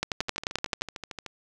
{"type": "two click trains", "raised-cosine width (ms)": 0.2, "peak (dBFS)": [-19, -9], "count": [15, 10], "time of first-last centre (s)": [[0.21, 1.263], [0.03, 0.819]], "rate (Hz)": [13.3, 11.4], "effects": []}